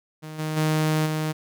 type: tone with level steps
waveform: sawtooth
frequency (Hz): 155.56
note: D#3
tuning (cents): 0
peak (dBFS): -31 / -22 / -16 / -20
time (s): 0.22-1.33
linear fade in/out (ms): 20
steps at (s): 0.38 / 0.56 / 1.05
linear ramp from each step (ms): 20
effects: none